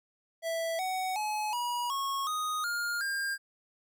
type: tone with pitch steps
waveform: square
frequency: 659.3 / 748.6 / 850.1 / 965.3 / 1096.1 / 1244.6 / 1413.2 / 1604.7 Hz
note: E5 / F#5 / G#5 / B5 / C#6 / D#6 / F6 / G6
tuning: 0 / +20 / +40 / -40 / -20 / 0 / +20 / +40 cents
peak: -31 dBFS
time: 0.42-3.38 s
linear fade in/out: 50 ms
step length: 370 ms
effects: none